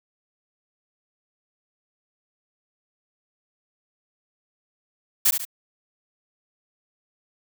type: noise with echo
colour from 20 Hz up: blue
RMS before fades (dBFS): -17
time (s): 5.25-5.31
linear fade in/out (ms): 10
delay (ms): 71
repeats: 2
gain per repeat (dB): -7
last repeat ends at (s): 5.452
effects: none